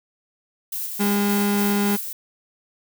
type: noise with tremolo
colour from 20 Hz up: violet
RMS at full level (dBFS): -28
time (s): 0.72-2.13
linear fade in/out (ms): 5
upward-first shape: square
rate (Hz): 3.5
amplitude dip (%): 30
type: tone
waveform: 35% pulse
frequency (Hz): 203.5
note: G#3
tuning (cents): -35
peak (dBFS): -17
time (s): 0.99-1.97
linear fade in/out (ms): 20
effects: none